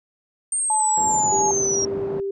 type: linear sweep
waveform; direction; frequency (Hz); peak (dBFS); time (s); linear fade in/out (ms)
sine; down; 8760 to 5588; -20; 0.52-1.85; 2
type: tone with pitch glide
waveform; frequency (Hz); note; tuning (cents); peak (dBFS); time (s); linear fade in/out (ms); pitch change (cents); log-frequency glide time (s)
sine; 865 to 843.3; A5 to G#5; -30 to +26; -19; 0.7-1.51; 2; -44; 1.11-1.32
type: band-pass noise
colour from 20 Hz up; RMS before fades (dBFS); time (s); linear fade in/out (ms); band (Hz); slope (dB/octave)
pink; -33; 0.97-2.2; 0; 140 to 640; 12
type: tone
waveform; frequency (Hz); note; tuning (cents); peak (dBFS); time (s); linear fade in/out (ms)
sine; 394; G4; +9; -23; 1.32-2.31; 5
effects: none